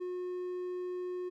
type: tone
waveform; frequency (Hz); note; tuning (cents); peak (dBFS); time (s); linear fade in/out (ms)
triangle; 361.4; F#4; -41; -33; 0-1.3; 20
effects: none